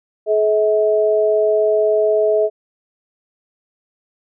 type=tone pair together; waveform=sine; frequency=426.5 / 642.7 Hz; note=G#4 / E5; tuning=+46 / -44 cents; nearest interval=perfect fifth; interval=710 cents; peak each=-15 dBFS; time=0.26-2.5 s; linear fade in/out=50 ms; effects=none